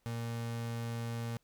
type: tone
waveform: 35% pulse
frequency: 116.54 Hz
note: A#2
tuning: in tune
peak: -34 dBFS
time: 0.06-1.37 s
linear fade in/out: 0 ms
effects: pink hiss -75 dBFS RMS until 1.43 s